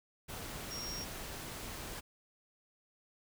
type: tone in noise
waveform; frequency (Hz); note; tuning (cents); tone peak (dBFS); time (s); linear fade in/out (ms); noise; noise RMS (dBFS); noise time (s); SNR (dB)
sine; 5588; F8; 0; -41; 0.7-1.05; 20; pink; -44; 0.28-2.01; 0
effects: none